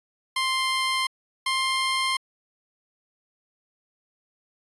15% pulse tone pair in turn, 1049 / 1054.4 Hz, C6 / C6, +4 / +13 cents, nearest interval unison, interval 9 cents, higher second, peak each -16 dBFS, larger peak neither, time 0.36-1.07 / 1.46-2.17 s, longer neither, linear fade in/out 5 ms, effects resampled to 24000 Hz

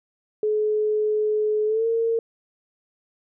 sine tone with pitch glide, 426.4 to 457 Hz, G#4 to A#4, +46 to -34 cents, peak -19 dBFS, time 0.43-2.19 s, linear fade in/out 2 ms, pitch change +120 cents, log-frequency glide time 1.66-1.86 s, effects none

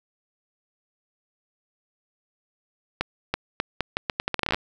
accelerating click train, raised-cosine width 0.3 ms, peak -7 dBFS, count 17, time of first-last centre 3.01-4.545 s, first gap 330 ms, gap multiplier 0.79, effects 8-bit

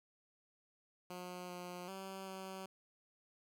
10% pulse tone with pitch steps, 179.9 / 178.3 / 192 / 190.2 Hz, F#3 / F3 / G3 / F#3, -48 / +36 / -36 / +48 cents, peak -37 dBFS, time 1.1-2.66 s, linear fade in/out 5 ms, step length 390 ms, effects none

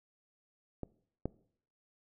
clicks, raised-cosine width 2 ms, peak -25 / -20 dBFS, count 2, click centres 0.833 / 1.256 s, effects noise-tail reverb RT60 0.6 s tail -21 dB re dry

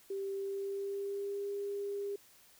sine tone with pitch glide, 392 to 402.8 Hz, G4 to G4, 0 to +47 cents, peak -35 dBFS, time 0.1-2.16 s, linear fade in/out 5 ms, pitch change +47 cents, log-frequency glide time 0.33-1.5 s, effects white hiss -62 dBFS RMS until 2.59 s

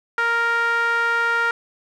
sawtooth tone with band-pass filter, 466.2 Hz, A#4, in tune, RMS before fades -20 dBFS, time 0.18-1.51 s, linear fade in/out 2 ms, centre 1500 Hz, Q 4.1, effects none

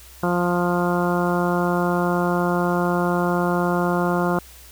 harmonic tone, 175.9 Hz, F3, 13 cents sharp, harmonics 1 / 2 / 3 / 4 / 5 / 6 / 7 / 8, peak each -22 / -24 / -27 / -27 / -30 / -29 / -31 / -30 dBFS, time 0.23-4.39 s, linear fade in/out 2 ms, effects added 62 Hz sine -46 dBFS peak until 4.71 s + white hiss -46 dBFS RMS until 4.71 s

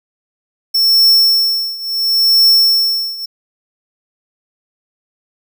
square tone with tremolo, 5400 Hz, E8, 41 cents sharp, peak -6 dBFS, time 0.74-3.26 s, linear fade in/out 10 ms, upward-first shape triangle, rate 0.72 Hz, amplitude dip 90%, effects none

